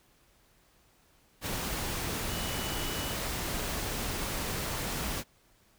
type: tone in noise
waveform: sine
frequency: 2955 Hz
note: F#7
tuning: 3 cents flat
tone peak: -42 dBFS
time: 2.27-3.17 s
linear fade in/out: 50 ms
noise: pink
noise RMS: -34 dBFS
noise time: 1.41-5.24 s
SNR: -11 dB
effects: pink hiss -65 dBFS RMS until 5.78 s